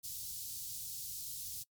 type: band-stop noise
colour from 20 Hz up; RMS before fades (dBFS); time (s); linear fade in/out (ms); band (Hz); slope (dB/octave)
white; -43; 0.03-1.64; 20; 150 to 4200; 24
effects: noise-tail reverb RT60 0.1 s tail -24 dB re dry + MP3 96 kbps